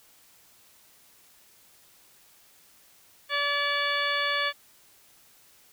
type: harmonic tone with a mistuned harmonic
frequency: 575 Hz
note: D5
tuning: 37 cents flat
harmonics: 1 / 2 / 3 / 4 / 5 / 6 / 8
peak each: -34 / -31 / -29 / -32 / -36 / -32 / -38 dBFS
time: 3.29-4.53 s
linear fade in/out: 50 ms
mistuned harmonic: 8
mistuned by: -58 cents
effects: white hiss -58 dBFS RMS until 5.72 s